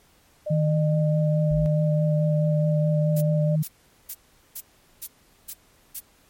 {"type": "tone with pitch glide", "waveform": "sine", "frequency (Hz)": [605, 596], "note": ["D#5", "D5"], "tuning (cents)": [-49, 25], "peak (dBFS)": -26, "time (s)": [0.46, 3.56], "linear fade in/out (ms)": 10, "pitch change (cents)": -26, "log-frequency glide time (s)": [0.77, 2.44]}
{"type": "tone with vibrato", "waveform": "sine", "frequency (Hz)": 155.56, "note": "D#3", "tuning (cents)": 0, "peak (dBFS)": -19, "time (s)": [0.5, 3.63], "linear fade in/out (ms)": 10, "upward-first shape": "sine", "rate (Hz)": 4.7, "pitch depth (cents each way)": 23}
{"type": "tone", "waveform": "sine", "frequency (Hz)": 55, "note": "A1", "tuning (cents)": 0, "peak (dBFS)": -28, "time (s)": [1.51, 1.66], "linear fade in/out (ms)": 0}
{"type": "noise bursts", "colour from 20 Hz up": "violet", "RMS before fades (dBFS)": -31, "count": 7, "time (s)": [3.16, 5.998], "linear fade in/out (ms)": 10, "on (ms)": 54, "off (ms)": 410}
{"effects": ["pink hiss -59 dBFS RMS until 6.29 s", "MP3 64 kbps"]}